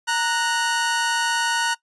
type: tone pair together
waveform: sawtooth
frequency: 927.9 / 1473 Hz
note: A#5 / F#6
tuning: -8 / -8 cents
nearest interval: minor sixth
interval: 800 cents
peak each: -19 dBFS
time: 0.07-1.75 s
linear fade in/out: 20 ms
effects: noise-tail reverb RT60 0.1 s tail -20 dB re dry + resampled to 22050 Hz